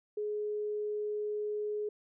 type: tone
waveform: sine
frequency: 420 Hz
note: G#4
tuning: 19 cents sharp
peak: -32 dBFS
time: 0.17-1.89 s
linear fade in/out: 5 ms
effects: none